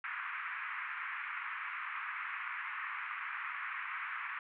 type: band-pass noise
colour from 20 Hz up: pink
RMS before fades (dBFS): -41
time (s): 0.04-4.39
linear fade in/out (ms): 2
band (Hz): 1100 to 2400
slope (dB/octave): 48
effects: none